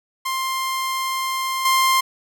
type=tone with level steps; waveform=sawtooth; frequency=1053 Hz; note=C6; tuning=11 cents sharp; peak=-18 / -11 dBFS; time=0.25-2.01 s; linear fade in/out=10 ms; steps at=1.65 s; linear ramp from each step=5 ms; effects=none